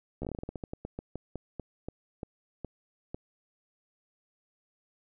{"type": "slowing click train", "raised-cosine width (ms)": 2, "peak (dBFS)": -23, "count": 22, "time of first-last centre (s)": [0.22, 3.145], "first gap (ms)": 13, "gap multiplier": 1.2, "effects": []}